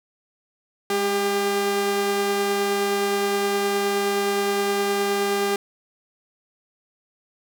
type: tone pair together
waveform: sawtooth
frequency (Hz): 204.8 / 400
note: G#3 / G4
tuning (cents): -24 / +35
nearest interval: octave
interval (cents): 1159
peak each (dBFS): -26 / -17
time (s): 0.9-5.56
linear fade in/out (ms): 2
effects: none